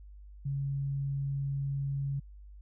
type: tone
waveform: sine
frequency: 138.59 Hz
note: C#3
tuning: in tune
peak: -30 dBFS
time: 0.45-2.2 s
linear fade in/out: 10 ms
effects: added 50 Hz sine -47 dBFS peak until 2.61 s